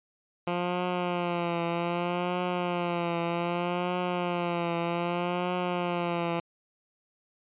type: tone with vibrato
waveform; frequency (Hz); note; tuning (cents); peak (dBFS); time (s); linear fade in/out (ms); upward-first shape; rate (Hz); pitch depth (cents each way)
10% pulse; 174.61; F3; 0; -19; 0.47-6.4; 5; triangle; 0.64; 55
effects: resampled to 8000 Hz